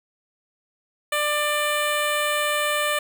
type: tone with notch filter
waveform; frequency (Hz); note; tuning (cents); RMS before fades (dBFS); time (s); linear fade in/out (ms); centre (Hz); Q
10% pulse; 594; D5; +20; -23; 1.12-2.99; 5; 4900; 1.6
effects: none